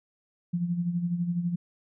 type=tone with tremolo; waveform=sine; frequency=173.8 Hz; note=F3; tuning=8 cents flat; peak=-23 dBFS; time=0.53-1.56 s; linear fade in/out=10 ms; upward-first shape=sine; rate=12 Hz; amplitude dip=60%; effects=none